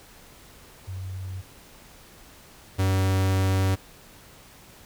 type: tone pair in turn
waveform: sine / 45% pulse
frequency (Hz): 93.7 / 95.23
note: F#2 / G2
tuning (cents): +22 / -50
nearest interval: unison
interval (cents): 28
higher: second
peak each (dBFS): -31 / -20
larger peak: second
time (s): 0.87-1.42 / 2.78-3.76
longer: second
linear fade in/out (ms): 20
effects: pink hiss -50 dBFS RMS until 4.85 s